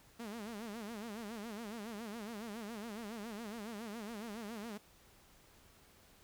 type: tone with vibrato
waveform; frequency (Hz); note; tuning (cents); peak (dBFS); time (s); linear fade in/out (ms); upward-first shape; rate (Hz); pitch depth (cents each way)
sawtooth; 218.6; A3; -11; -39; 0.19-4.78; 10; sine; 7.2; 150
effects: pink hiss -64 dBFS RMS until 6.23 s